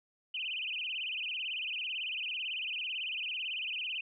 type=tone with vibrato; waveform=sine; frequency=2758 Hz; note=F7; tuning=22 cents flat; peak=-34 dBFS; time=0.34-4.01 s; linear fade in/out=5 ms; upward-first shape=sine; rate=18 Hz; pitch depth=210 cents each way; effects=none